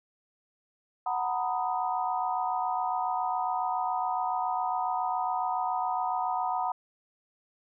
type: chord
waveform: sine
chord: B major seventh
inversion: second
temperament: equal with one note detuned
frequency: 740 / 920.6 / 987.8 / 1244.5 Hz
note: F#5 / A#5 / B5 / D#6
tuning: 0 / -22 / 0 / 0 cents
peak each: -30 / -33 / -33 / -36 dBFS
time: 1.06-6.72 s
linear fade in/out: 5 ms
effects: none